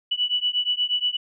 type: beating tone pair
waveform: sine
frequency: 2953 / 2961.4 Hz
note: F#7 / F#7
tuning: -4 / +1 cents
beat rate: 8.4 Hz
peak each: -24 dBFS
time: 0.11-1.17 s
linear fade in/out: 10 ms
effects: none